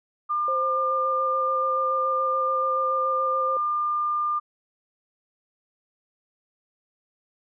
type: tone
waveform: sine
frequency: 1200 Hz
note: D6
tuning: 37 cents sharp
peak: -22 dBFS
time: 0.29-4.4 s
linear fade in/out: 20 ms
type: tone with vibrato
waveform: sine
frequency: 523.3 Hz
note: C5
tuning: in tune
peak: -27 dBFS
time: 0.48-3.57 s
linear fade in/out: 2 ms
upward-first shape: square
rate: 7 Hz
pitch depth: 13 cents each way
effects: none